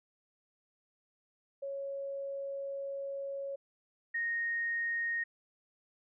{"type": "tone pair in turn", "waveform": "sine", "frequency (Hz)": [553, 1860.1], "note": ["C#5", "A#6"], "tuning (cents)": [-4, -4], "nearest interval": "octave + major sixth", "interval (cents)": 2100, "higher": "second", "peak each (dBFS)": [-36, -31], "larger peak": "second", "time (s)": [[1.62, 3.56], [4.14, 5.24]], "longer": "first", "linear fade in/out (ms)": 10, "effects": []}